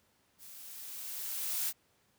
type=noise with level ramp; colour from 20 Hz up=blue; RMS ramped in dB=-52 to -32 dBFS; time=0.38-1.73 s; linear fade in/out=50 ms; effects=pink hiss -71 dBFS RMS until 2.18 s + high-pass 80 Hz 12 dB/octave